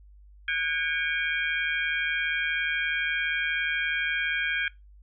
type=tone cluster; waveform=sine; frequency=1472 / 1624 / 2246 / 2403 / 3219 Hz; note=F#6 / G#6 / C#7 / D7 / G7; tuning=-9 / -39 / +22 / +39 / +45 cents; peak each=-34 / -28 / -33 / -32 / -34 dBFS; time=0.48-4.68 s; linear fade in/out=2 ms; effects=noise-tail reverb RT60 0.2 s tail -21 dB re dry + added 50 Hz sine -49 dBFS peak until 5.02 s